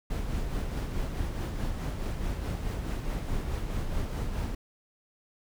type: noise with tremolo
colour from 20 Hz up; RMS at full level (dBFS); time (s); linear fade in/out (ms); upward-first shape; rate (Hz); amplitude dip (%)
brown; -30; 0.1-4.55; 5; sine; 4.7; 40
effects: none